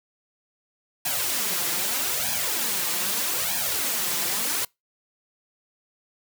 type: noise with flanger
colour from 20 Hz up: white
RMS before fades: -26 dBFS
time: 1.05-4.65 s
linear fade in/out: 5 ms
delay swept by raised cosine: 1.2 to 5.9 ms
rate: 0.8 Hz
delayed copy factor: +0.8
effects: noise-tail reverb RT60 0.2 s tail -26 dB re dry + high-pass 100 Hz 12 dB/octave